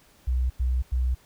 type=tone bursts; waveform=sine; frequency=62.9 Hz; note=B1; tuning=32 cents sharp; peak=-21 dBFS; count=3; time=0.27-1.148 s; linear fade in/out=10 ms; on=230 ms; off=94 ms; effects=pink hiss -58 dBFS RMS until 1.25 s